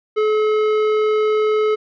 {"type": "tone with tanh clipping", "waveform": "triangle", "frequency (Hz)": 429, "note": "A4", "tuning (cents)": -44, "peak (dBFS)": -16, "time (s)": [0.16, 1.76], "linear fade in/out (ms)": 20, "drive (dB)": 17, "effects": []}